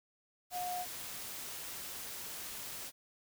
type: tone in noise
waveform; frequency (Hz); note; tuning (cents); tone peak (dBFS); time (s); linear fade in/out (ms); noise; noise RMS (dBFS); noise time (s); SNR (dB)
sine; 720; F#5; -47; -36; 0.51-0.86; 50; white; -44; 0.5-2.92; +5
effects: none